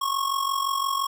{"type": "tone with amplitude modulation", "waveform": "square", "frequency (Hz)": 1094, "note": "C#6", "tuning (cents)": -23, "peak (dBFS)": -21, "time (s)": [0.01, 1.07], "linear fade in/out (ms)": 10, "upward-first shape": "sine", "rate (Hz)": 45.8, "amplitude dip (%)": 70, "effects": []}